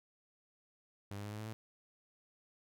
sawtooth tone with pitch steps, 100.2 / 102.19 / 104.21 / 106.28 / 108.39 / 110.54 Hz, G2 / G#2 / G#2 / G#2 / A2 / A2, +38 / -27 / +6 / +40 / -26 / +8 cents, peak -38 dBFS, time 1.11-1.53 s, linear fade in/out 0 ms, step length 70 ms, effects none

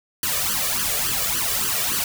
white noise with flanger, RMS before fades -23 dBFS, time 0.23-2.04 s, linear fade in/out 2 ms, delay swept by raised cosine 0.65 to 1.75 ms, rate 3.5 Hz, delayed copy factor +0.85, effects none

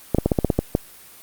clicks, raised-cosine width 2 ms, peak -3 dBFS, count 9, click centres 0.147 / 0.185 / 0.26 / 0.318 / 0.388 / 0.447 / 0.502 / 0.59 / 0.751 s, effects white hiss -45 dBFS RMS until 1.22 s + Opus 32 kbps

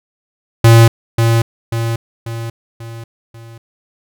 square tone with echo, 115 Hz, A#2, 23 cents flat, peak -4 dBFS, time 0.64-0.88 s, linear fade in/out 5 ms, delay 540 ms, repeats 5, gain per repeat -6 dB, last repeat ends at 3.58 s, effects none

